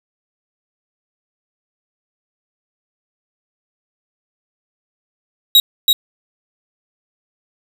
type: tone with echo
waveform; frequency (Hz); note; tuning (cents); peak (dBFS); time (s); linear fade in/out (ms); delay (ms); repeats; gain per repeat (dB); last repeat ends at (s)
45% pulse; 3819; A#7; +41; -6; 5.55-5.6; 2; 330; 1; -3; 5.93
effects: 7-bit